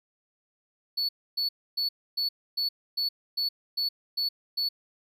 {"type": "tone bursts", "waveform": "triangle", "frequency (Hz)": 4435, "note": "C#8", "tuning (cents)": 0, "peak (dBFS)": -24, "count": 10, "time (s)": [0.97, 4.69], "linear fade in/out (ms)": 10, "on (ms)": 120, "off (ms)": 280, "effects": []}